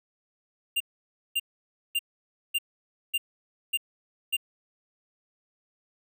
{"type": "tone bursts", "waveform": "square", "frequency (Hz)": 2794, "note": "F7", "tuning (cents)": 0, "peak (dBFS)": -24, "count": 7, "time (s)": [0.76, 4.368], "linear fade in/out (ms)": 10, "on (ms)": 44, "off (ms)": 550, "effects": []}